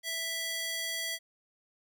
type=tone with high-pass filter; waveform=square; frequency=659.3 Hz; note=E5; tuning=in tune; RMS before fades=-35 dBFS; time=0.03-1.19 s; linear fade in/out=50 ms; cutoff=2400 Hz; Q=0.97; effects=none